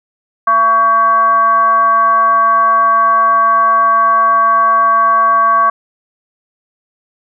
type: tone with frequency modulation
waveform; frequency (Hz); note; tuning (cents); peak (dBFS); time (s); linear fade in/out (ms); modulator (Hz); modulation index
sine; 1125; C#6; +25; -7; 0.47-5.7; 5; 448; 0.5
effects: none